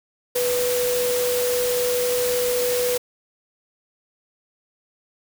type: tone in noise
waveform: sine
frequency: 492.6 Hz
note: B4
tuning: 5 cents flat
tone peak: -20 dBFS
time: 0.35-2.98 s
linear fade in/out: 10 ms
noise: white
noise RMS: -27 dBFS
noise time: 0.35-2.98 s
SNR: +4 dB
effects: none